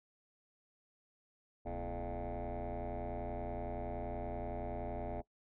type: tone with frequency modulation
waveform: sine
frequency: 333.6 Hz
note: E4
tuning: 21 cents sharp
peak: -35 dBFS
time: 1.65-5.22 s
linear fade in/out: 20 ms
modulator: 90.6 Hz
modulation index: 4.8
effects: noise-tail reverb RT60 0.1 s tail -20 dB re dry + tanh soft clip ceiling -37 dBFS